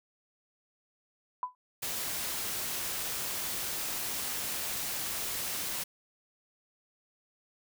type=tone with exponential decay; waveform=sine; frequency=1000 Hz; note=B5; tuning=21 cents sharp; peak=-26 dBFS; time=1.43-1.55 s; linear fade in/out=1 ms; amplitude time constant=24 ms
type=noise; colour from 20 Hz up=white; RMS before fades=-35 dBFS; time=1.82-5.84 s; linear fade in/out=10 ms
effects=none